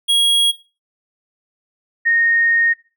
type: tone pair in turn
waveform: square / sine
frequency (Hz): 3300 / 1852.1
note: G#7 / A#6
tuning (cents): -12 / -12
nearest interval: minor seventh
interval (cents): 1000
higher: first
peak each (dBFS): -12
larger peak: neither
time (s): 0.08-0.52 / 2.05-2.74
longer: second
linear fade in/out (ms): 20
effects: noise-tail reverb RT60 0.3 s tail -17 dB re dry